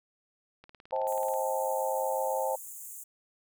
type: click train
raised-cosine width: 0.3 ms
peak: -35 dBFS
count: 14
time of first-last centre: 0.64-1.339 s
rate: 18.6 Hz
type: chord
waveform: sine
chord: A half-diminished seventh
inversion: first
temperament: just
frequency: 528 / 633.6 / 792 / 880 Hz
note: C5 / Eb5 / G5 / A5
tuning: +16 / +31 / +18 / 0 cents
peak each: -31 / -35 / -35 / -33 dBFS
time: 0.92-2.56 s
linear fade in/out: 10 ms
type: high-pass noise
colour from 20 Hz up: pink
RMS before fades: -44 dBFS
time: 1.07-3.04 s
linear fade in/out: 10 ms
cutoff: 6600 Hz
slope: 96 dB/octave
effects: none